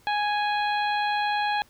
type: harmonic tone with a mistuned harmonic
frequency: 831 Hz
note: G#5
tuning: 1 cent sharp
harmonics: 1 / 2 / 3 / 4 / 5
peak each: -24 / -30 / -34 / -36 / -38 dBFS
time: 0.07-1.62 s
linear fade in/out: 0 ms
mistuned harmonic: 5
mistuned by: -21 cents
effects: pink hiss -58 dBFS RMS until 1.69 s